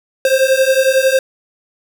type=beating tone pair; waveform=square; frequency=523.3 / 534.3 Hz; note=C5 / C5; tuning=0 / +36 cents; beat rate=11 Hz; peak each=-14 dBFS; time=0.25-1.19 s; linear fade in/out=2 ms; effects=none